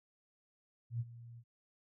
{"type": "tone with ADSR envelope", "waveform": "sine", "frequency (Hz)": 117.7, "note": "A#2", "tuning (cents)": 17, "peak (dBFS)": -32, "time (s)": [0.9, 1.44], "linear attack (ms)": 100, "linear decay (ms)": 38, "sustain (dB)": -17, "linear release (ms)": 58, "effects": []}